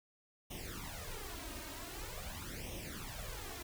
pink noise with flanger, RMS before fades -45 dBFS, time 0.5-3.63 s, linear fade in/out 10 ms, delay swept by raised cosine 0.33 to 3.23 ms, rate 0.45 Hz, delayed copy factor +0.8, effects none

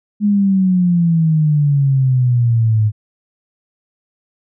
sine exponential sweep, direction down, 209.7 to 105.5 Hz, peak -10 dBFS, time 0.2-2.92 s, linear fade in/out 50 ms, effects none

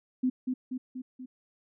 sine tone with echo, 255.2 Hz, C4, 43 cents flat, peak -23 dBFS, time 0.23-0.3 s, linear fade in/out 10 ms, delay 240 ms, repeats 4, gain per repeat -4 dB, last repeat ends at 1.26 s, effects none

